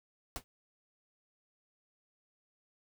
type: noise with exponential decay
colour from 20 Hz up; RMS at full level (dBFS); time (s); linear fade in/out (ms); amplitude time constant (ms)
pink; -35; 0.36-0.44; 0; 16
effects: none